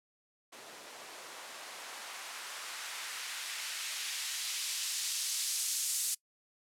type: noise with band-pass filter sweep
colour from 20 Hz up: blue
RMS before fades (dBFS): -38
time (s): 0.52-6.15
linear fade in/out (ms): 10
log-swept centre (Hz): 400 to 7400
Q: 0.8
effects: noise-tail reverb RT60 0.1 s tail -23 dB re dry + low-pass 12000 Hz 12 dB/octave